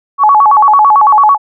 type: tone with vibrato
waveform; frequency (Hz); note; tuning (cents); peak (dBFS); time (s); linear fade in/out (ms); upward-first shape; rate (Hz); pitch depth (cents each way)
sine; 977; B5; -19; -3; 0.18-1.38; 50; square; 9; 240
effects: none